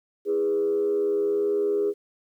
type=tone with frequency modulation; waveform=sine; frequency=409.8 Hz; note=G#4; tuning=23 cents flat; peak=-20 dBFS; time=0.25-1.94 s; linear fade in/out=50 ms; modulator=81.9 Hz; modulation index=0.52; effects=tanh soft clip ceiling -16 dBFS + 10-bit